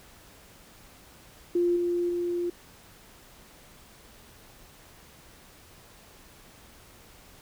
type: tone with level steps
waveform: sine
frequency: 349.2 Hz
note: F4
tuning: in tune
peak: -21 / -24 / -26 dBFS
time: 1.55-2.5 s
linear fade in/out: 5 ms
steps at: 1.76 / 2.09 s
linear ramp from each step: 5 ms
effects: pink hiss -53 dBFS RMS until 7.41 s